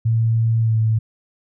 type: tone with pitch glide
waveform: sine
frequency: 113.6 to 110.81 Hz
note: A#2 to A2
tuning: -44 to +13 cents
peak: -14 dBFS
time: 0.05-0.99 s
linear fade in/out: 10 ms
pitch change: -43 cents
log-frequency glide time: 0.62-0.76 s
effects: none